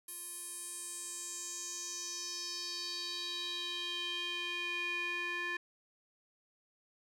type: tone with band-pass filter sweep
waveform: square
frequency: 350.2 Hz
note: F4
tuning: 5 cents sharp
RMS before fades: -40 dBFS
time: 0.08-5.57 s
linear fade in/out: 5 ms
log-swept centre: 11000 to 2000 Hz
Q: 4.4
effects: none